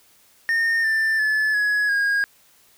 triangle tone with pitch steps, 1829 / 1778 / 1728.3 / 1680.1 / 1633.2 Hz, A#6 / A6 / A6 / G#6 / G#6, -33 / +18 / -31 / +20 / -29 cents, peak -16 dBFS, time 0.49-2.24 s, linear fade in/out 0 ms, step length 350 ms, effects white hiss -56 dBFS RMS until 2.77 s

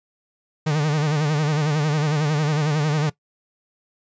45% pulse tone with vibrato, 150.8 Hz, D3, 46 cents sharp, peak -18 dBFS, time 0.66-3.1 s, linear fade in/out 10 ms, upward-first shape sine, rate 11 Hz, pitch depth 82 cents each way, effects noise-tail reverb RT60 0.1 s tail -19 dB re dry + resampled to 16000 Hz

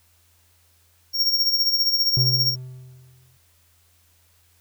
square tone with tremolo, 5540 Hz, F8, 15 cents flat, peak -16 dBFS, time 1.13-2.56 s, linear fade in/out 50 ms, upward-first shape sine, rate 15 Hz, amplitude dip 60%
triangle tone with exponential decay, 127.9 Hz, C3, 39 cents flat, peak -16 dBFS, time 2.17-3.37 s, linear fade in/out 0 ms, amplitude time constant 260 ms
effects added 85 Hz sine -61 dBFS peak until 4.6 s + white hiss -61 dBFS RMS until 4.6 s

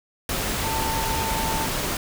sine tone in noise, 893 Hz, A5, 25 cents sharp, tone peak -27 dBFS, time 0.64-1.66 s, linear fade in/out 2 ms, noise pink, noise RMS -26 dBFS, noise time 0.29-1.97 s, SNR -4 dB, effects none

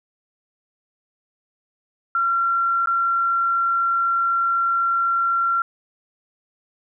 sine tone with dropouts, 1368 Hz, F6, 36 cents flat, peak -17 dBFS, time 2.15-5.62 s, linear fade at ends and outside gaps 2 ms, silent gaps 2.859-2.872 s, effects none

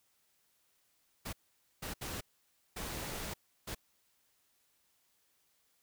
pink noise bursts at uneven times, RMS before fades -41 dBFS, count 5, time 1.25-1.33 / 1.82-1.94 / 2.01-2.21 / 2.76-3.34 / 3.67-3.75 s, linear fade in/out 10 ms, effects white hiss -74 dBFS RMS until 5.82 s

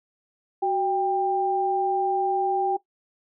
sine tone pair together, 373.9 / 792.3 Hz, F#4 / G5, +18 / +18 cents, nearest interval octave + minor second, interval 1300 cents, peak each -25 / -22 dBFS, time 0.62-2.77 s, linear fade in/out 10 ms, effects noise-tail reverb RT60 0.1 s tail -17 dB re dry

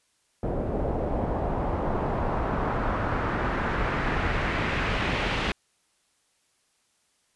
pink noise with low-pass filter sweep, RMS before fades -27 dBFS, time 0.43-5.52 s, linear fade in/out 2 ms, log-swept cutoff 540 to 2900 Hz, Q 1.5, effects white hiss -69 dBFS RMS until 7.35 s + resampled to 24000 Hz

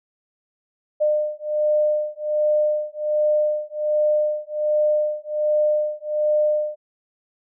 sine beating tone pair, 603 / 604.3 Hz, D5 / D5, +46 / +49 cents, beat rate 1.3 Hz, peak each -21 dBFS, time 1-6.76 s, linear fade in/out 20 ms, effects none

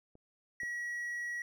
clicks, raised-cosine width 2 ms, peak -45 / -38 dBFS, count 2, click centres 0.154 / 0.633 s
triangle tone, 1919 Hz, A#6, 50 cents sharp, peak -34 dBFS, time 0.6-1.42 s, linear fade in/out 2 ms
effects none

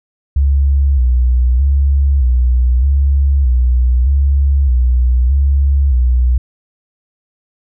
sine tone with vibrato, 65.5 Hz, C2, 2 cents sharp, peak -8 dBFS, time 0.36-6.38 s, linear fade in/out 5 ms, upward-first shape square, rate 0.81 Hz, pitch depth 97 cents each way, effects none

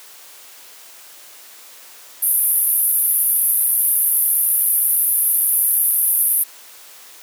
pink band-pass noise, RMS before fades -17 dBFS, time 2.22-6.44 s, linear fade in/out 10 ms, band 10000 to 14000 Hz, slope 96 dB/octave, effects white hiss -42 dBFS RMS until 7.22 s + high-pass 400 Hz 12 dB/octave

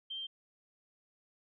sine tone, 3154 Hz, G7, 10 cents sharp, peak -38 dBFS, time 0.1-0.27 s, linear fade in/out 10 ms, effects none

